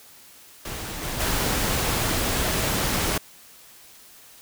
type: noise with level steps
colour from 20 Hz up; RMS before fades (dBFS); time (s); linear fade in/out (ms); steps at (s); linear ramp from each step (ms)
pink; -33 / -30 / -24; 0.65-3.18; 5; 1.02 / 1.19; 20
effects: white hiss -49 dBFS RMS until 4.41 s